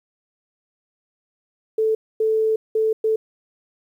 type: tone bursts at uneven times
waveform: sine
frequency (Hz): 439.3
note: A4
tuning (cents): -3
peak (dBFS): -16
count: 4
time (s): 1.78-1.95 / 2.2-2.56 / 2.75-2.93 / 3.04-3.16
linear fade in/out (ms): 5
effects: 9-bit